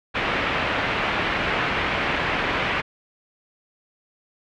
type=low-pass noise; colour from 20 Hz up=white; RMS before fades=-24 dBFS; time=0.14-2.82 s; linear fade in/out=20 ms; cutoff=2600 Hz; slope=24 dB/octave; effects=none